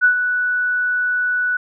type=tone with ADSR envelope; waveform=sine; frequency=1480 Hz; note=F#6; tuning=in tune; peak=-8 dBFS; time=0.01-1.57 s; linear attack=35 ms; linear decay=96 ms; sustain=-8 dB; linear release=5 ms; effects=none